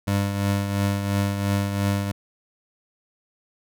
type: tone with tremolo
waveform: 25% pulse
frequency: 100 Hz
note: G2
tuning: 35 cents sharp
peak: -15 dBFS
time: 0.07-2.12 s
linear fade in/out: 10 ms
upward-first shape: triangle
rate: 2.9 Hz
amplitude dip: 55%
effects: none